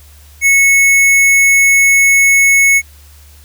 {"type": "tone with hard clipping", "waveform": "sine", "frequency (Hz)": 2200, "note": "C#7", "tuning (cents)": -14, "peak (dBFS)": -7, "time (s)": [0.41, 2.82], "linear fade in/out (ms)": 50, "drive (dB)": 18, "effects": ["added 73 Hz sine -38 dBFS peak until 3.44 s", "white hiss -45 dBFS RMS until 3.44 s"]}